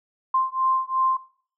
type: beating tone pair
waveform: sine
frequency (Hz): 1046.5 / 1049.3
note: C6 / C6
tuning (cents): 0 / +5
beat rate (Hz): 2.8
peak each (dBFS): -23 / -23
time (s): 0.34-1.17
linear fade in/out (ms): 5
effects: noise-tail reverb RT60 0.5 s tail -18 dB re dry